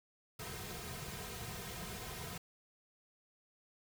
pink noise with comb filter, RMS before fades -45 dBFS, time 0.39-2.38 s, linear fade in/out 5 ms, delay 3.5 ms, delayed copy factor -0.95, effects none

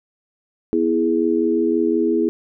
sine chord, E major, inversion second, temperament equal with one note detuned, 245.7 / 329.6 / 415.3 Hz, B3 / E4 / G#4, -9 / 0 / 0 cents, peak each -22 / -18 / -20 dBFS, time 0.73-2.29 s, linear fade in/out 0 ms, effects none

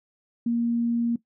sine tone, 234.8 Hz, A#3, 13 cents sharp, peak -21 dBFS, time 0.46-1.16 s, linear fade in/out 5 ms, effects noise-tail reverb RT60 0.1 s tail -17 dB re dry

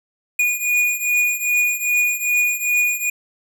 square beating tone pair, 2450 / 2452.5 Hz, D#7 / D#7, -27 / -26 cents, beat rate 2.5 Hz, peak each -19 / -22 dBFS, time 0.39-3.1 s, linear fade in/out 5 ms, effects none

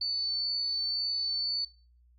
sine tone with amplitude modulation, 4499 Hz, C#8, 25 cents sharp, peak -27 dBFS, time 0.01-1.65 s, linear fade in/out 5 ms, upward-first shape sine, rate 61.7 Hz, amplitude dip 30%, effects noise-tail reverb RT60 0.4 s tail -21 dB re dry + added 60 Hz sine -59 dBFS peak until 2.18 s

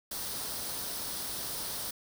white noise with comb filter, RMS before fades -37 dBFS, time 0.11-1.91 s, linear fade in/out 5 ms, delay 0.21 ms, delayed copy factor +0.5, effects none

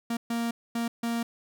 45% pulse tone bursts at uneven times, 233.1 Hz, A#3, in tune, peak -27 dBFS, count 4, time 0.1-0.17 / 0.3-0.51 / 0.75-0.88 / 1.03-1.23 s, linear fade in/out 5 ms, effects none

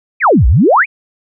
sine exponential two-way sweep, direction down then up, 2613 to 52 to 2613 Hz, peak -5 dBFS, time 0.2-0.86 s, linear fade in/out 50 ms, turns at 0.47 s, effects none

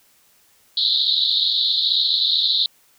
white band-pass noise, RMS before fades -19 dBFS, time 0.77-2.66 s, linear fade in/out 2 ms, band 3600 to 4200 Hz, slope 96 dB/octave, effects white hiss -57 dBFS RMS until 2.98 s

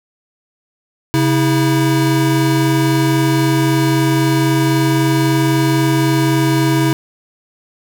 square tone pair together, 135.9 / 323.9 Hz, C#3 / E4, -34 / -30 cents, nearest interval octave + minor third, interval 1504 cents, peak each -15 dBFS, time 1.14-6.93 s, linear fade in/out 0 ms, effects none

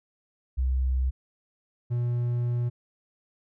sine / triangle tone pair in turn, 64.5 / 120.64 Hz, C2 / B2, -24 / -40 cents, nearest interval major seventh, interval 1084 cents, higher second, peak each -22 dBFS, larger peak neither, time 0.57-1.11 / 1.9-2.7 s, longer second, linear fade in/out 20 ms, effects none

